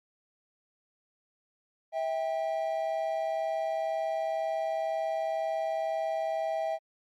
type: tone pair together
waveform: triangle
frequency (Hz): 650 / 792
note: E5 / G5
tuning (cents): -24 / +18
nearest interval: minor third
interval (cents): 342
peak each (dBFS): -28 / -32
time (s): 1.92-6.79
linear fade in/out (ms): 50
effects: Opus 48 kbps